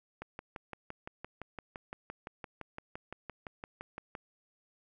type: click train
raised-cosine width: 0.5 ms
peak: -26 dBFS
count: 24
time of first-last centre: 0.22-4.152 s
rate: 5.85 Hz
effects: none